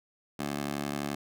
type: tone with high-pass filter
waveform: 15% pulse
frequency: 71.7 Hz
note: D2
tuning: 41 cents flat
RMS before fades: -34 dBFS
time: 0.39-1.15 s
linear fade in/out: 5 ms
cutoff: 240 Hz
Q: 0.86
effects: none